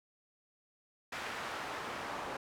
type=noise with band-pass filter sweep; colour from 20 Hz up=pink; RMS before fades=-41 dBFS; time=1.12-2.37 s; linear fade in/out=5 ms; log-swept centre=1500 to 840 Hz; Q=0.83; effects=none